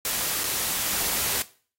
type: noise with dropouts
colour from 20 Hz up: white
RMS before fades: -26 dBFS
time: 0.05-1.42 s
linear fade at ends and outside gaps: 1 ms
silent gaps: 0.436-0.44 s
effects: noise-tail reverb RT60 0.4 s tail -17 dB re dry + AAC 48 kbps